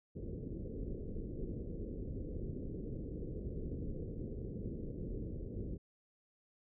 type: low-pass noise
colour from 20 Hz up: pink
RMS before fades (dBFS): -42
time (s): 0.15-5.78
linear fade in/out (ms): 20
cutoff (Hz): 480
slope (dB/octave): 48
effects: none